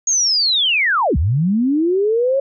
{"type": "linear two-way sweep", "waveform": "sine", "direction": "down then up", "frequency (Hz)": [6660, 62.4, 556], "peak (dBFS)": -13, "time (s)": [0.07, 2.4], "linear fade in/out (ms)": 5, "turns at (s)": 1.17, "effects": []}